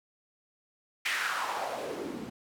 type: noise with band-pass filter sweep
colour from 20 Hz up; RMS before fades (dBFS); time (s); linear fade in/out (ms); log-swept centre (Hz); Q
white; -34; 1.05-2.3; 10; 2200 to 210; 2.8
effects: none